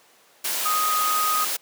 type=tone in noise; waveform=sine; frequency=1248 Hz; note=D#6; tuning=5 cents sharp; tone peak=-21 dBFS; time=0.65-1.45 s; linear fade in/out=10 ms; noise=white; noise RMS=-26 dBFS; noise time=0.44-1.57 s; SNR=+2 dB; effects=pink hiss -55 dBFS RMS until 1.61 s + high-pass 400 Hz 12 dB/octave